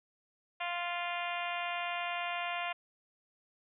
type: harmonic tone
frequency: 348.8 Hz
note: F4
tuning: 2 cents flat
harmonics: 2 / 3 / 4 / 5 / 6 / 7 / 8 / 9 / 10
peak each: -38 / -41 / -44 / -45 / -43 / -42 / -43 / -49 / -52 dBFS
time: 0.6-2.73 s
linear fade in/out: 10 ms
effects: none